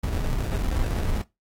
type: noise with sample-and-hold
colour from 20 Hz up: brown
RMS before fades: -25 dBFS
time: 0.03-1.22 s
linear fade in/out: 10 ms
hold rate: 1050 Hz
effects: noise-tail reverb RT60 0.2 s tail -19 dB re dry + AAC 48 kbps